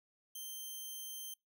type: tone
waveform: 5% pulse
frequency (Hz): 3136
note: G7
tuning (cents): 0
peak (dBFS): -35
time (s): 0.35-1.34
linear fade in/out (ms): 5
effects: noise-tail reverb RT60 0.2 s tail -26 dB re dry